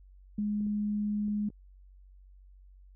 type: tone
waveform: sine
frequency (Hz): 208.3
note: G#3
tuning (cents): +5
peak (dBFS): -28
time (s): 0.38-1.49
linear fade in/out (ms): 5
type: clicks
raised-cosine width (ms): 3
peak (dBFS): -37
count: 5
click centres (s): 0.39 / 0.608 / 0.666 / 1.282 / 1.502
effects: added 47 Hz sine -52 dBFS peak until 2.95 s